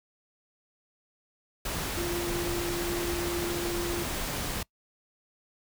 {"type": "tone in noise", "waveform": "sine", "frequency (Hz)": 346.4, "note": "F4", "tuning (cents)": -14, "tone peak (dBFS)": -31, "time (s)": [1.97, 4.04], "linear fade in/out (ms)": 5, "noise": "pink", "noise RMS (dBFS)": -33, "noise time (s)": [1.65, 4.63], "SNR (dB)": -1, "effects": ["noise-tail reverb RT60 0.1 s tail -24 dB re dry"]}